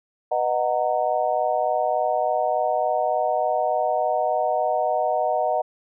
sine chord, B major seventh, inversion none, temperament just, 493.9 / 617.4 / 740.8 / 926 Hz, B4 / D#5 / F#5 / A#5, 0 / -14 / +2 / -12 cents, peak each -29 / -23 / -23 / -29 dBFS, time 0.31-5.62 s, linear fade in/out 10 ms, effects none

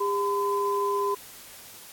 sine tone pair together, 402.9 / 1015.2 Hz, G4 / B5, +48 / +47 cents, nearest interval octave + major third, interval 1599 cents, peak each -26 dBFS, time 0-1.15 s, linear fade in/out 10 ms, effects white hiss -46 dBFS RMS until 1.92 s + AAC 64 kbps

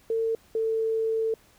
sine tone pair in turn, 451.1 / 446.2 Hz, A4 / A4, +43 / +24 cents, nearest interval unison, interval 19 cents, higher first, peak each -23 dBFS, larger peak neither, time 0.1-0.35 / 0.55-1.34 s, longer second, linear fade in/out 2 ms, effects pink hiss -59 dBFS RMS until 1.58 s

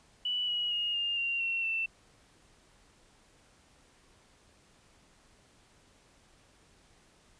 sine tone with pitch steps, 2960 / 2911 / 2862 / 2815 / 2768 / 2722 / 2677 Hz, F#7 / F#7 / F7 / F7 / F7 / F7 / E7, 0 / -29 / +42 / +13 / -16 / -45 / +26 cents, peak -29 dBFS, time 0.25-1.86 s, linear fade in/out 5 ms, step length 230 ms, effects pink hiss -63 dBFS RMS until 7.39 s + resampled to 22050 Hz

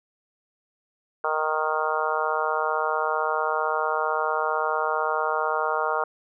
harmonic tone, 155.56 Hz, D#3, in tune, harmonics 3 / 4 / 5 / 6 / 7 / 8 / 9, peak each -30 / -30 / -30 / -30 / -30 / -30 / -30 dBFS, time 1.24-6.04 s, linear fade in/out 2 ms, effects none

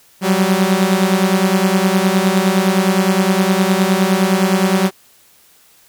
sawtooth beating tone pair, 185 / 194.7 Hz, F#3 / G3, 0 / -12 cents, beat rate 9.7 Hz, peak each -11 dBFS, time 0.21-4.91 s, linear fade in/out 50 ms, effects white hiss -50 dBFS RMS until 5.88 s

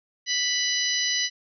harmonic tone with a mistuned harmonic, 987.8 Hz, B5, in tune, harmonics 2 / 3 / 4 / 5 / 6, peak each -29 / -29 / -29 / -29 / -29 dBFS, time 0.26-1.3 s, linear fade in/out 50 ms, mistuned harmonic 4, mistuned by +28 cents, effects none

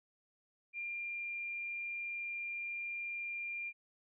sine tone, 2393 Hz, D7, 32 cents sharp, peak -38 dBFS, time 0.73-3.73 s, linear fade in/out 50 ms, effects none

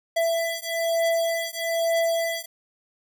square beating tone pair, 665 / 666.1 Hz, E5 / E5, +15 / +18 cents, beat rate 1.1 Hz, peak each -26 / -26 dBFS, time 0.16-2.46 s, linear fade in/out 10 ms, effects none

